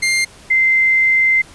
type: tone pair in turn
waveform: sawtooth / sine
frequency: 2100 / 2079 Hz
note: C7 / C7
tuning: +6 / -12 cents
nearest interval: unison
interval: 18 cents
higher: first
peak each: -10 dBFS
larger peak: neither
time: 0.02-0.25 / 0.5-1.42 s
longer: second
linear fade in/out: 10 ms
effects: pink hiss -42 dBFS RMS until 1.54 s + resampled to 24000 Hz